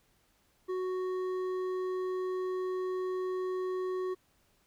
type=tone with hard clipping; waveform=triangle; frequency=370 Hz; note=F#4; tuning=in tune; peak=-33 dBFS; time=0.68-4.15 s; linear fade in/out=20 ms; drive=11 dB; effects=pink hiss -70 dBFS RMS until 4.66 s